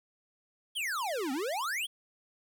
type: exponential two-way sweep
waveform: square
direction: down then up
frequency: 3404 to 248.9 to 3404 Hz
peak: -32 dBFS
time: 0.75-1.87 s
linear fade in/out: 20 ms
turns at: 1.32 s
effects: 11-bit